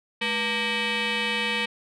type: tone with frequency modulation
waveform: sine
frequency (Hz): 212.3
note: G#3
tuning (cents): +38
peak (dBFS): -21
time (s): 0.21-1.66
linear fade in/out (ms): 10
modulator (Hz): 697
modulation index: 4.7
effects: tanh soft clip ceiling -22 dBFS